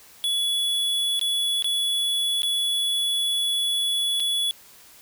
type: tone with dropouts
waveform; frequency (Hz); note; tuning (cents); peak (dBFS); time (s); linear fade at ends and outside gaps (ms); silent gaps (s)
square; 3401; G#7; +40; -22; 0.24-4.51; 0; 1.194-1.213 / 1.624-1.644 / 2.42-2.432 / 4.199-4.203
effects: white hiss -50 dBFS RMS until 5.01 s